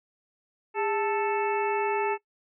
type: harmonic tone with a mistuned harmonic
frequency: 440 Hz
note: A4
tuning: in tune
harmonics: 1 / 2 / 3 / 4 / 5 / 6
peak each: -28 / -28 / -36 / -39 / -37 / -37 dBFS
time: 0.74-2.18 s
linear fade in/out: 50 ms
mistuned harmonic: 1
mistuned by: -130 cents
effects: noise-tail reverb RT60 0.1 s tail -20 dB re dry